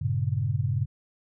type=chord; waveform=sine; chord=G diminished; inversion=none; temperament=equal; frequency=98 / 116.54 / 138.59 Hz; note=G2 / Bb2 / Db3; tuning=0 / 0 / 0 cents; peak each=-28 dBFS; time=0.01-0.86 s; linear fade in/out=10 ms; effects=none